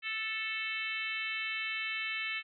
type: harmonic tone with a mistuned harmonic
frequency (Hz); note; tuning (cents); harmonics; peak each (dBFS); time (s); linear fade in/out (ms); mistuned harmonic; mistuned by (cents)
440; A4; 0; 3 / 4 / 5 / 6 / 7 / 8 / 9; -46 / -41 / -38 / -38 / -42 / -50 / -48; 0.02-2.43; 50; 8; +35
effects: none